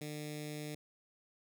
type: tone with notch filter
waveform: 10% pulse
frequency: 150 Hz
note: D3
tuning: 37 cents sharp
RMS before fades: -43 dBFS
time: 0.01-0.75 s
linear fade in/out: 5 ms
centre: 990 Hz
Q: 0.54
effects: none